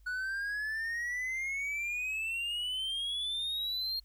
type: exponential sweep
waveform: triangle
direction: up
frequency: 1466 to 4255 Hz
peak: -31 dBFS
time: 0.06-4 s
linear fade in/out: 10 ms
effects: added 50 Hz sine -56 dBFS peak until 4.04 s + white hiss -74 dBFS RMS until 4.04 s